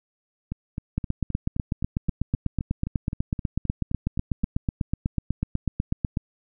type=two click trains; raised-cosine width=5 ms; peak=-17 / -11 dBFS; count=16 / 43; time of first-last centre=0.52-4.436 / 0.98-6.172 s; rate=3.83 / 8.09 Hz; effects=none